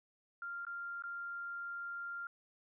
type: tone with dropouts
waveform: sine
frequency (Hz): 1393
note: F6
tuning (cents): -5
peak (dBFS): -40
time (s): 0.42-2.27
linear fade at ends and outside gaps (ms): 2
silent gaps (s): 0.651-0.667 / 1.023-1.037
effects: none